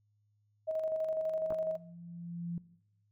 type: tone with tremolo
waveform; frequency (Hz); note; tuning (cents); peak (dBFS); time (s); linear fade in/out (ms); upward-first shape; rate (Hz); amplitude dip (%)
sine; 634; D#5; +32; -30; 0.67-1.77; 20; square; 12; 40
type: tone with exponential growth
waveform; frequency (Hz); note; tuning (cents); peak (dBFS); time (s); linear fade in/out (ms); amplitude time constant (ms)
sine; 171.3; F3; -33; -34; 0.74-2.58; 2; 400
type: clicks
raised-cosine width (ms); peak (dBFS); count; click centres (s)
1; -28; 2; 1.506 / 1.523
effects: noise-tail reverb RT60 0.8 s tail -19 dB re dry + added 104 Hz sine -70 dBFS peak until 3.11 s